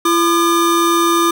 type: tone pair together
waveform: square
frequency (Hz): 338.5 / 1207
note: E4 / D6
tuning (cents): +46 / +47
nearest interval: octave + minor seventh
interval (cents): 2201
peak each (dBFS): -15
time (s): 0.05-1.31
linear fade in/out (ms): 5
effects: none